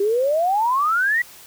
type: exponential sweep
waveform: sine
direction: up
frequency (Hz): 388.9 to 1975.5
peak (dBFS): -16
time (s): 0-1.22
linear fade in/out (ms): 5
effects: white hiss -44 dBFS RMS until 1.46 s